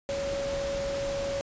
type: tone in noise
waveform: sine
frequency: 557 Hz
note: C#5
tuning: 8 cents sharp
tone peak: -29 dBFS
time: 0.09-1.41 s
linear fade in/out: 0 ms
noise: pink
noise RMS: -37 dBFS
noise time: 0.09-1.41 s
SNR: +5 dB
effects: resampled to 16000 Hz